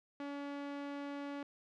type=tone with low-pass filter; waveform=sawtooth; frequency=284.1 Hz; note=C#4; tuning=43 cents sharp; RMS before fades=-43 dBFS; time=0.2-1.43 s; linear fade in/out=2 ms; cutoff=3000 Hz; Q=0.61; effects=none